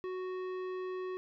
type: tone with tanh clipping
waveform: triangle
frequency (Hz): 370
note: F#4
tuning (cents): 0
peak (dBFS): -38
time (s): 0.04-1.17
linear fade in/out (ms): 0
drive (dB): 18
effects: none